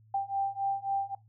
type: beating tone pair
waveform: sine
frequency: 786 / 789.7 Hz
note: G5 / G5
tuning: +4 / +13 cents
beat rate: 3.7 Hz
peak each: -32 / -31 dBFS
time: 0.14-1.15 s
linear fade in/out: 5 ms
effects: noise-tail reverb RT60 0.2 s tail -20 dB re dry + added 109 Hz sine -57 dBFS peak until 1.28 s